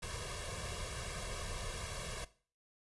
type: noise with comb filter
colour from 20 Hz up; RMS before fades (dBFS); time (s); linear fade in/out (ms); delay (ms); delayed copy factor
pink; -42; 0.02-2.25; 10; 1.8; +0.85
effects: noise-tail reverb RT60 0.4 s tail -17 dB re dry + resampled to 24000 Hz